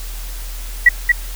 sine tone with echo, 1939 Hz, B6, 32 cents flat, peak -3 dBFS, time 0.86-0.89 s, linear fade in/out 5 ms, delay 230 ms, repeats 1, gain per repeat -4 dB, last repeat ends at 1.12 s, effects added 40 Hz sine -25 dBFS peak until 1.35 s + white hiss -35 dBFS RMS until 1.35 s

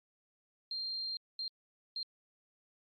sine tone bursts at uneven times, 4186 Hz, C8, in tune, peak -36 dBFS, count 3, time 0.71-1.17 / 1.39-1.48 / 1.96-2.03 s, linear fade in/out 2 ms, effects Opus 48 kbps

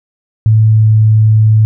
sine tone with pitch glide, 109.6 to 108.91 Hz, A2 to A2, -6 to -17 cents, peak -4 dBFS, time 0.46-1.65 s, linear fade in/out 0 ms, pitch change -11 cents, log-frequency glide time 0.68-0.88 s, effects none

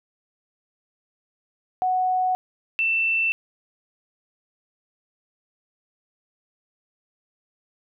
sine tone pair in turn, 740 / 2673 Hz, F#5 / E7, 0 / +23 cents, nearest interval octave + minor seventh, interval 2223 cents, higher second, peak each -19 dBFS, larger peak neither, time 1.82-2.35 / 2.79-3.32 s, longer neither, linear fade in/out 0 ms, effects none

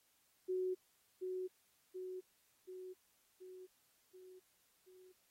sine tone with echo, 370 Hz, F#4, in tune, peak -35 dBFS, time 0.48-0.75 s, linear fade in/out 20 ms, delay 730 ms, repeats 6, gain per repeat -4 dB, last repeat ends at 5.13 s, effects white hiss -75 dBFS RMS until 5.3 s + AAC 48 kbps

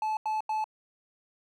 triangle tone bursts, 866 Hz, A5, 28 cents flat, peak -25 dBFS, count 3, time 0.02-0.642 s, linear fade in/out 2 ms, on 150 ms, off 86 ms, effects none

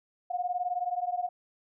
sine beating tone pair, 710 / 729 Hz, F5 / F#5, +28 / -26 cents, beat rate 19 Hz, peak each -31 / -32 dBFS, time 0.3-1.29 s, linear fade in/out 10 ms, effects none

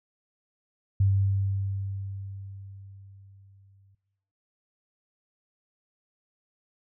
sine tone with exponential decay, 97.9 Hz, G2, 2 cents flat, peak -18 dBFS, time 1-3.95 s, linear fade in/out 5 ms, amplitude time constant 640 ms, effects noise-tail reverb RT60 1.0 s tail -17 dB re dry

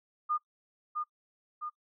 sine tone with echo, 1217 Hz, D#6, 39 cents flat, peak -27 dBFS, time 0.29-0.38 s, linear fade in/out 20 ms, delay 660 ms, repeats 2, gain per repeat -4 dB, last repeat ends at 1.7 s, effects noise-tail reverb RT60 0.1 s tail -20 dB re dry

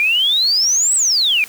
sine exponential two-way sweep, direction up then down, 2348 to 8150 to 2348 Hz, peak -12 dBFS, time 0-1.44 s, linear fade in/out 0 ms, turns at 0.95 s, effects white hiss -38 dBFS RMS until 1.48 s

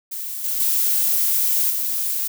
violet noise with level steps, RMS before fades -29 / -23 / -19 / -23 dBFS, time 0.11-2.28 s, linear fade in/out 10 ms, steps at 0.44 / 0.6 / 1.7 s, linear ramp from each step 2 ms, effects none

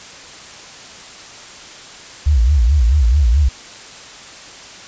sine tone with vibrato, 65.1 Hz, C2, 8 cents flat, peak -9 dBFS, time 2.26-3.49 s, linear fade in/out 10 ms, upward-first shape sine, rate 4.6 Hz, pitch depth 270 cents each way, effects white hiss -36 dBFS RMS until 4.87 s + resampled to 16000 Hz

